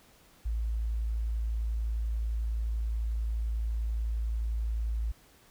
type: tone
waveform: sine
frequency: 55.7 Hz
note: A1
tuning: 22 cents sharp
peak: -28 dBFS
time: 0.45-5.12 s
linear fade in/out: 10 ms
effects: pink hiss -60 dBFS RMS until 5.5 s